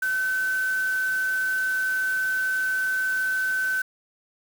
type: tone in noise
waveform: sine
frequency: 1525 Hz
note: G6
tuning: 48 cents flat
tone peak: -22 dBFS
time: 0.02-3.82 s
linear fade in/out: 5 ms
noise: white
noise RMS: -40 dBFS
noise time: 0.02-3.82 s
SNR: +15 dB
effects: none